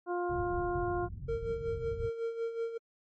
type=harmonic tone; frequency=352.8 Hz; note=F4; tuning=18 cents sharp; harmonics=1 / 2 / 3 / 4; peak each=-32 / -36 / -40 / -43 dBFS; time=0.06-1.09 s; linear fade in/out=50 ms
type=low-pass noise; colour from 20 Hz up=white; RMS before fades=-40 dBFS; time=0.29-2.1 s; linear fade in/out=20 ms; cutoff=130 Hz; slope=24 dB/octave
type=tone with tremolo; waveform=triangle; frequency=459.5 Hz; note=A#4; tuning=25 cents flat; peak=-28 dBFS; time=1.28-2.78 s; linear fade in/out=10 ms; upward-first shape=sine; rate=5.4 Hz; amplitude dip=65%
effects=MP3 32 kbps